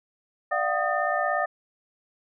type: tone cluster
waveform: sine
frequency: 593 / 693 / 750 / 1241 / 1799 Hz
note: D5 / F5 / F#5 / D#6 / A6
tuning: +17 / -14 / +23 / -5 / +38 cents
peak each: -29 dBFS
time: 0.51-1.46 s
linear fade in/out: 10 ms
effects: none